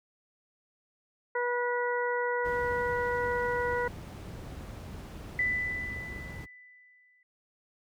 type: harmonic tone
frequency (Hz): 486.4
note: B4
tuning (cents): -26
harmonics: 1 / 2 / 3 / 4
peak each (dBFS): -30 / -33 / -35 / -36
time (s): 1.35-3.88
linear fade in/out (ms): 5
type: noise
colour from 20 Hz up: brown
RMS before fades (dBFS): -38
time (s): 2.44-6.46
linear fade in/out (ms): 20
type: tone with exponential decay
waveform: sine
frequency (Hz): 1992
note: B6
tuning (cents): +14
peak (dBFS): -24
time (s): 5.39-7.23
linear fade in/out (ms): 2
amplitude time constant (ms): 400
effects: high-pass 60 Hz 12 dB/octave